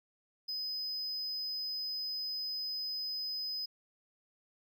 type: tone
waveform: triangle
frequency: 5030 Hz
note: D#8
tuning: 18 cents sharp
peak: -34 dBFS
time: 0.48-3.66 s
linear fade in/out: 10 ms
effects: none